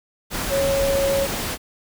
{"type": "tone in noise", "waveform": "sine", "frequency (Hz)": 551, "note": "C#5", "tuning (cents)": -11, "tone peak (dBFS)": -18, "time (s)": [0.49, 1.28], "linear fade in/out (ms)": 50, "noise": "pink", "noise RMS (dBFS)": -26, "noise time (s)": [0.3, 1.58], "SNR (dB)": 5, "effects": []}